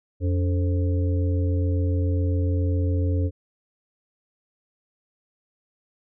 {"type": "harmonic tone with a mistuned harmonic", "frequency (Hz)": 87.31, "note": "F2", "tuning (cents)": 0, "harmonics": [1, 3, 5, 6], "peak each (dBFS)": [-20, -30, -34, -36], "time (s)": [0.2, 3.31], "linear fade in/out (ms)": 50, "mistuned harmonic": 3, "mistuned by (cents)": 140, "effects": []}